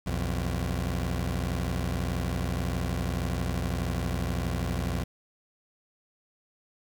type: tone pair together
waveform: 20% pulse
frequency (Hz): 61.74 / 86.47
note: B1 / F2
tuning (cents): 0 / -17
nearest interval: tritone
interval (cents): 583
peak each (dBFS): -25 / -26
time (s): 0.06-5.04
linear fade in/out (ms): 10
effects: 9-bit